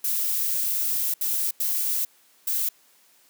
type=noise bursts at uneven times; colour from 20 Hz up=violet; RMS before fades=-25 dBFS; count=4; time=0.04-1.14 / 1.21-1.51 / 1.6-2.05 / 2.47-2.69 s; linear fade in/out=5 ms; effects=white hiss -59 dBFS RMS until 3.29 s + high-pass 200 Hz 12 dB/octave